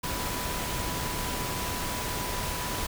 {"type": "tone in noise", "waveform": "sine", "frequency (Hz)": 987.8, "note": "B5", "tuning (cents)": 0, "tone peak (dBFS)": -38, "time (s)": [0.03, 2.87], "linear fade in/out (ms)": 10, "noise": "pink", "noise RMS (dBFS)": -32, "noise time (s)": [0.03, 2.87], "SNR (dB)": -9, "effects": []}